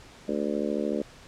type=harmonic tone; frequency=73.42 Hz; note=D2; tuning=in tune; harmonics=3 / 4 / 5 / 6 / 7 / 8; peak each=-31 / -32 / -33 / -34 / -34 / -35 dBFS; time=0.28-1.02 s; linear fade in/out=5 ms; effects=pink hiss -50 dBFS RMS until 1.27 s + low-pass 7000 Hz 12 dB/octave